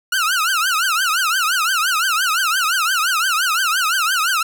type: tone with vibrato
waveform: sawtooth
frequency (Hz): 1396.9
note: F6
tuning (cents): 0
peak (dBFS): -12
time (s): 0.12-4.43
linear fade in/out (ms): 5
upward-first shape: triangle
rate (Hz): 5.8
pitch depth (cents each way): 240
effects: none